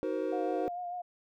triangle chord, C half-diminished seventh, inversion first, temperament just, 314 / 376.7 / 470.9 / 523.3 Hz, Eb4 / Gb4 / Bb4 / C5, +16 / +31 / +18 / 0 cents, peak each -34 dBFS, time 0.03-0.68 s, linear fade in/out 0 ms
sine tone with vibrato, 710 Hz, F5, 28 cents sharp, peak -35 dBFS, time 0.32-1.02 s, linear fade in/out 10 ms, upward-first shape sine, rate 6.7 Hz, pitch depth 28 cents each way
effects none

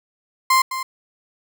35% pulse tone with echo, 1046.5 Hz, C6, in tune, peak -11 dBFS, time 0.5-0.62 s, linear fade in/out 5 ms, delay 210 ms, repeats 1, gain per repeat -11 dB, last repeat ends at 0.83 s, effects none

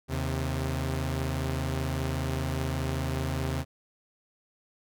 sawtooth tone pair together, 78.73 / 132.4 Hz, D#2 / C3, +21 / +21 cents, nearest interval major sixth, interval 900 cents, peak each -27 dBFS, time 0.08-3.65 s, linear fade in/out 50 ms, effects none

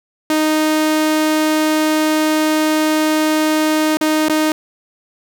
sawtooth tone with dropouts, 310 Hz, D#4, 6 cents flat, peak -9 dBFS, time 0.3-4.52 s, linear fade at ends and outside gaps 2 ms, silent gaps 3.971-4.011 / 4.285-4.296 s, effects 8-bit

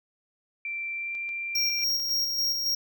sine tone with pitch glide, 2349 to 2365 Hz, D7 to D7, 0 to +12 cents, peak -30 dBFS, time 0.65-1.84 s, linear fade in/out 2 ms, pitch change +12 cents, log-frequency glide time 0.93-1.17 s
clicks, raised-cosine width 0.2 ms, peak -32 dBFS, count 8, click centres 1.151 / 1.291 / 1.701 / 1.79 / 1.82 / 1.902 / 1.999 / 2.094 s
square tone with tremolo, 5588 Hz, F8, in tune, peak -24 dBFS, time 1.55-2.75 s, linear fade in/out 5 ms, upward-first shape square, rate 3.6 Hz, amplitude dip 35%
effects none

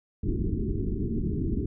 pink low-pass noise, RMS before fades -28 dBFS, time 0.23-1.66 s, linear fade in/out 5 ms, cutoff 410 Hz, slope 96 dB/octave, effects none

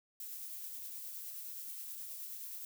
violet noise with tremolo, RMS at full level -44 dBFS, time 0.2-2.65 s, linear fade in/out 2 ms, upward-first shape triangle, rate 9.5 Hz, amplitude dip 30%, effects none

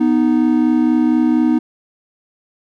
triangle tone pair together, 246.9 / 311.1 Hz, B3 / D#4, 0 / 0 cents, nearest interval major third, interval 400 cents, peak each -12 dBFS, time 0-1.59 s, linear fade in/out 10 ms, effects none

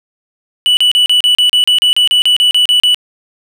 triangle tone bursts, 2960 Hz, F#7, in tune, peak -5 dBFS, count 16, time 0.66-2.945 s, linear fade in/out 0 ms, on 110 ms, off 35 ms, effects none

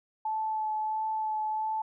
sine tone with vibrato, 868 Hz, A5, 24 cents flat, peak -28 dBFS, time 0.25-1.82 s, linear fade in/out 5 ms, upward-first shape sine, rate 1.5 Hz, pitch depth 13 cents each way, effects none

